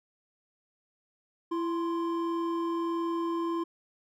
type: tone pair together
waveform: triangle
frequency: 335 / 1046.5 Hz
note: E4 / C6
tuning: +28 / 0 cents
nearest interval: octave + minor sixth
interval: 1972 cents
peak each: -27 / -33 dBFS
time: 1.51-3.64 s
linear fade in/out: 10 ms
effects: none